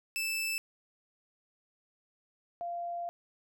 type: tone pair in turn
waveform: sawtooth / sine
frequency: 2637 / 692 Hz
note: E7 / F5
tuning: 0 / -16 cents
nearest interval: octave + major seventh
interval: 2316 cents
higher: first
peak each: -28 / -34 dBFS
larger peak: first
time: 0.16-0.58 / 2.61-3.09 s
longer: second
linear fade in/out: 0 ms
effects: none